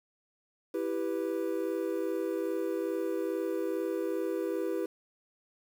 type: chord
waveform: triangle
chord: E minor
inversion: none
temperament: equal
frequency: 329.6 / 392 / 493.9 Hz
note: E4 / G4 / B4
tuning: 0 / 0 / 0 cents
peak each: -32 / -32 / -33 dBFS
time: 0.74-4.86 s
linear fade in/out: 5 ms
effects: 9-bit